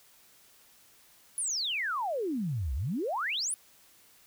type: exponential two-way sweep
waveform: sine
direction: down then up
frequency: 10548 to 60.1 to 10548 Hz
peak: -29 dBFS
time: 1.38-3.54 s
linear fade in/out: 0 ms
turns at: 2.74 s
effects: white hiss -60 dBFS RMS until 4.26 s